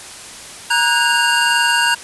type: tone cluster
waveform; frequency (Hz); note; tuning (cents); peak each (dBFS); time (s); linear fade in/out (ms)
square; 940 / 1475 / 1621 / 2798; A#5 / F#6 / G#6 / F7; +14 / -6 / -42 / +3; -19; 0.7-1.95; 10
effects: white hiss -34 dBFS RMS until 2.03 s + resampled to 24000 Hz